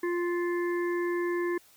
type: harmonic tone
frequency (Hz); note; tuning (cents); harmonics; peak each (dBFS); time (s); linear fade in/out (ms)
349.2; F4; 0; 1 / 3 / 5 / 6; -27 / -38 / -38 / -44; 0.03-1.58; 5
effects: white hiss -59 dBFS RMS until 1.76 s